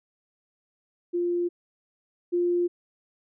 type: tone pair in turn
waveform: sine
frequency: 349.2 / 350.5 Hz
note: F4 / F4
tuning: 0 / +6 cents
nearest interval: unison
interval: 6 cents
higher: second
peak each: -23 / -21 dBFS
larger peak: second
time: 1.13-1.49 / 2.32-2.68 s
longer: neither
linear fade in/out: 20 ms
effects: none